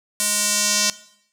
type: tone with band-pass filter sweep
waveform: square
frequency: 207.8 Hz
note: G#3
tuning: 1 cent sharp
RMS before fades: -20 dBFS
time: 0.2-0.9 s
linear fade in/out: 0 ms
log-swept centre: 9000 to 5900 Hz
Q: 1.9
effects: noise-tail reverb RT60 0.7 s tail -18 dB re dry